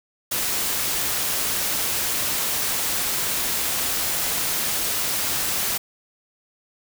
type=noise; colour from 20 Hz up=white; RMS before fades=-24 dBFS; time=0.31-5.78 s; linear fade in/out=10 ms; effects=none